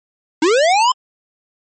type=linear sweep; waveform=square; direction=up; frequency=293.7 to 1046.5 Hz; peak=-11 dBFS; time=0.42-0.92 s; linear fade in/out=5 ms; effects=MP3 32 kbps